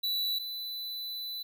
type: tone pair in turn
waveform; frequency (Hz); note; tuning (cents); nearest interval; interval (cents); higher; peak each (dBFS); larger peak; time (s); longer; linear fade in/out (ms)
square; 3951 / 3992; B7 / B7; 0 / +18; unison; 18; second; -29 / -36; first; 0.03-0.39 / 0.39-1.43; second; 10
effects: 11-bit